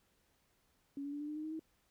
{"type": "tone with pitch steps", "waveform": "sine", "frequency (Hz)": [280, 285.2, 290.5, 296, 301.5, 307.1, 312.8, 318.7], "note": ["C#4", "C#4", "D4", "D4", "D4", "D#4", "D#4", "D#4"], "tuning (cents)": [18, 49, -19, 14, 46, -23, 9, 42], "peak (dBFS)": -39, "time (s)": [0.97, 1.594], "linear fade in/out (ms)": 2, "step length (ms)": 78, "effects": ["pink hiss -75 dBFS RMS until 1.9 s"]}